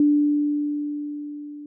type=tone with level ramp; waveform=sine; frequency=293.7 Hz; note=D4; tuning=in tune; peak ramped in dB=-13 to -35 dBFS; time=0-1.66 s; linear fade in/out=2 ms; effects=none